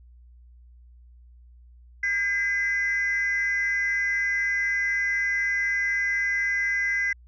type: tone pair together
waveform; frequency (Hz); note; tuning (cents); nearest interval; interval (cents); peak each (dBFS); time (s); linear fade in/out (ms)
sine; 1610 / 2026; G6 / B6; +46 / +44; major third; 398; -27 / -22; 2.03-7.13; 5
effects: tanh soft clip ceiling -18 dBFS + added 60 Hz sine -48 dBFS peak until 7.27 s